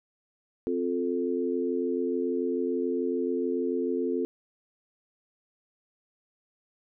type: chord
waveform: sine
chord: F major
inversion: second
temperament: equal with one note detuned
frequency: 261.6 / 353.1 / 440 Hz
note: C4 / F4 / A4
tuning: 0 / +19 / 0 cents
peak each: -30 dBFS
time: 0.67-4.25 s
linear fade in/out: 0 ms
effects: none